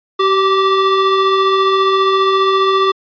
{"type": "tone pair together", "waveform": "square", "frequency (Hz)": [384.8, 1169.2], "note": ["G4", "D6"], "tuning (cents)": [-32, -8], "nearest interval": "octave + perfect fifth", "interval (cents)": 1924, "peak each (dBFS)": -14, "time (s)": [0.19, 2.92], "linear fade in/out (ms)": 10, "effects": ["resampled to 11025 Hz"]}